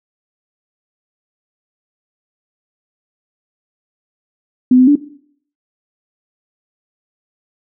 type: tone with pitch steps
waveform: sine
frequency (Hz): 252.7 / 255.4 / 289.8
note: B3 / C4 / D4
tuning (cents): +40 / -42 / -23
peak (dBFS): -5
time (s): 4.71-4.956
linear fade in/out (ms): 5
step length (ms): 82
effects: noise-tail reverb RT60 0.6 s tail -17 dB re dry